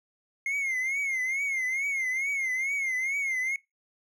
triangle tone with vibrato, 2133 Hz, C7, 33 cents sharp, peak -25 dBFS, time 0.46-3.56 s, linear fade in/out 2 ms, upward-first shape triangle, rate 2.3 Hz, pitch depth 120 cents each way, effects noise-tail reverb RT60 0.2 s tail -21 dB re dry

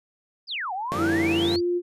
sine exponential two-way sweep, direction down then up, 5210 to 717 to 4804 Hz, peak -27 dBFS, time 0.47-1.61 s, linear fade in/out 50 ms, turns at 0.73 s
15% pulse chord, G minor seventh, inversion second, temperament equal with one note detuned, 146.83 / 174.61 / 196 / 229.5 Hz, D3 / F3 / G3 / Bb3, 0 / 0 / 0 / -27 cents, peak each -28 dBFS, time 0.92-1.56 s, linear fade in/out 0 ms
triangle tone with vibrato, 90.4 Hz, F#2, 40 cents flat, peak -31 dBFS, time 0.93-1.62 s, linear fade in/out 50 ms, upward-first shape square, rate 8.8 Hz, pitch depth 27 cents each way
sine tone with pitch glide, 330.3 to 352 Hz, E4 to F4, +4 to +14 cents, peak -21 dBFS, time 0.97-1.82 s, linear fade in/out 50 ms, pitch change +110 cents, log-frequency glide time 1.3-1.67 s
effects resampled to 32000 Hz

